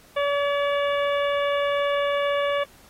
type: harmonic tone with a mistuned harmonic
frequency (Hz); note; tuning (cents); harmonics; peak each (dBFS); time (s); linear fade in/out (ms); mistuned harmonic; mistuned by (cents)
570; C#5; +48; 1 / 2 / 3 / 4 / 5 / 6; -22 / -28 / -32 / -34 / -36 / -38; 0.16-2.64; 10; 6; +28
effects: pink hiss -53 dBFS RMS until 2.89 s + AAC 48 kbps